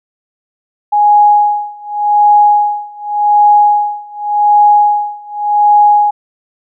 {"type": "tone with tremolo", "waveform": "sine", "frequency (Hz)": 830.6, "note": "G#5", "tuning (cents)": 0, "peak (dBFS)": -3, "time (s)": [0.92, 6.11], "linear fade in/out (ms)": 10, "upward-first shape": "sine", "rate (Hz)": 0.87, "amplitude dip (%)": 95, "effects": []}